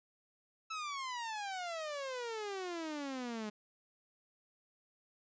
sawtooth exponential sweep, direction down, 1318.5 to 207.7 Hz, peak -35 dBFS, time 0.7-3.5 s, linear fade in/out 10 ms, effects resampled to 16000 Hz

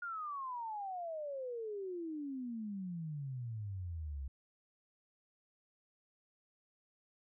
sine exponential sweep, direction down, 1437 to 65.41 Hz, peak -39 dBFS, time 0.02-4.28 s, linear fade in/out 5 ms, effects none

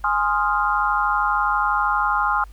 sine chord, F minor seventh, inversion first, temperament equal, 830.6 / 1046.5 / 1244.5 / 1396.9 Hz, Ab5 / C6 / Eb6 / F6, 0 / 0 / 0 / 0 cents, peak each -23 dBFS, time 0.04-2.44 s, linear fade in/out 2 ms, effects added 50 Hz sine -38 dBFS peak until 2.52 s + pink hiss -56 dBFS RMS until 2.52 s

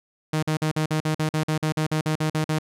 sawtooth tone bursts, 155.5 Hz, D#3, 1 cent flat, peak -17 dBFS, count 16, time 0.33-2.587 s, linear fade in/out 5 ms, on 97 ms, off 47 ms, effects low-pass 11000 Hz 12 dB/octave

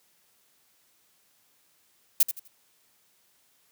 violet noise with echo, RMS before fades -18 dBFS, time 2.2-2.23 s, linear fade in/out 5 ms, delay 83 ms, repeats 3, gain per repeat -11 dB, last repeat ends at 2.479 s, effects white hiss -66 dBFS RMS until 3.71 s + high-pass 80 Hz 12 dB/octave

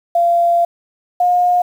sine tone pair in turn, 688 / 714.2 Hz, F5 / F5, -26 / +39 cents, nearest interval minor second, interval 65 cents, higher second, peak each -10 dBFS, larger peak neither, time 0.15-0.65 / 1.2-1.62 s, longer first, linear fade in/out 5 ms, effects 7-bit

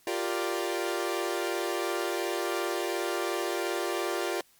sawtooth chord, G minor seventh, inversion third, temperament equal, 349.2 / 392 / 466.2 / 587.3 Hz, F4 / G4 / Bb4 / D5, 0 / 0 / 0 / 0 cents, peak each -28 / -30 / -32 / -32 dBFS, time 0.07-4.41 s, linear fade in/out 2 ms, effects white hiss -62 dBFS RMS until 4.59 s + MP3 96 kbps

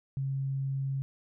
sine tone, 135.8 Hz, C#3, 35 cents flat, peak -29 dBFS, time 0.17-1.02 s, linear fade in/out 0 ms, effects none

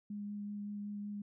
sine tone with vibrato, 205.5 Hz, G#3, 18 cents flat, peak -39 dBFS, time 0.1-1.22 s, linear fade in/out 5 ms, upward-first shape sine, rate 5.3 Hz, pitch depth 10 cents each way, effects none

